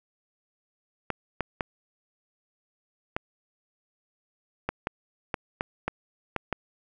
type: clicks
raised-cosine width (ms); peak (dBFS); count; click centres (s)
0.5; -12; 11; 1.103 / 1.407 / 1.608 / 3.165 / 4.69 / 4.871 / 5.342 / 5.609 / 5.88 / 6.363 / 6.527
effects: none